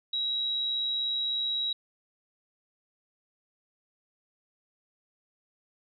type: tone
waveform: sine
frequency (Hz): 3859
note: B7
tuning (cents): -41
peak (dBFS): -27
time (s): 0.13-1.73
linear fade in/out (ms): 5
effects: none